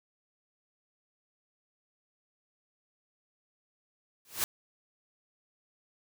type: noise with exponential growth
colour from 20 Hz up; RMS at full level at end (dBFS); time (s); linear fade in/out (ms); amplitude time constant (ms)
white; -26; 4.25-4.44; 1; 41
effects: none